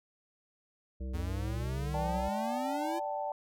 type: harmonic tone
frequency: 64.7 Hz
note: C2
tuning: 19 cents flat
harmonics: 1 / 3 / 5 / 7 / 9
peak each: -35 / -45 / -49 / -52 / -54 dBFS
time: 1-2.29 s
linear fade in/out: 10 ms
type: exponential sweep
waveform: square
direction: up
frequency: 82.41 to 344.6 Hz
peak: -36 dBFS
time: 1.13-3 s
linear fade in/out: 20 ms
type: chord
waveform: sine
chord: D suspended fourth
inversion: none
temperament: equal with one note detuned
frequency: 587.3 / 771.9 / 880 Hz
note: D5 / G5 / A5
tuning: 0 / -27 / 0 cents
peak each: -37 dBFS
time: 1.94-3.32 s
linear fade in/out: 2 ms
effects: none